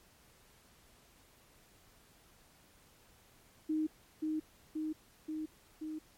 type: tone with echo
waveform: sine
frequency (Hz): 311.1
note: D#4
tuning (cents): 0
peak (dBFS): -30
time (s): 3.69-3.87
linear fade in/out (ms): 10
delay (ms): 530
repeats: 4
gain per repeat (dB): -2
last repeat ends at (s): 5.99
effects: pink hiss -64 dBFS RMS until 6.17 s + MP3 64 kbps